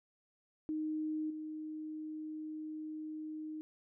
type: tone with level steps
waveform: sine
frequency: 310 Hz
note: D#4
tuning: 6 cents flat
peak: -34 / -40 dBFS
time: 0.69-3.61 s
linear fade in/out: 0 ms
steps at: 1.3 s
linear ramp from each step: 5 ms
effects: none